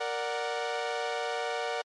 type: chord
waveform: sawtooth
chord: Bb augmented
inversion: none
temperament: equal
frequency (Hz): 466.2 / 587.3 / 740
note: Bb4 / D5 / F#5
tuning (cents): 0 / 0 / 0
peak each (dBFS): -30 / -32 / -30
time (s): 0-1.82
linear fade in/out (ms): 10
effects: low-pass 5000 Hz 12 dB/octave + MP3 48 kbps